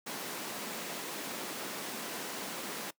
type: high-pass noise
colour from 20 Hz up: pink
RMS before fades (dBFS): -40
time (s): 0.06-2.91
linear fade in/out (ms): 10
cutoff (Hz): 200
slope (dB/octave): 24
effects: noise-tail reverb RT60 0.1 s tail -20 dB re dry